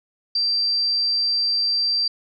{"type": "tone", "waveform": "sine", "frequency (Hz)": 4699, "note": "D8", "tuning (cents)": 0, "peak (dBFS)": -18, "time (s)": [0.35, 2.08], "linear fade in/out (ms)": 5, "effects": []}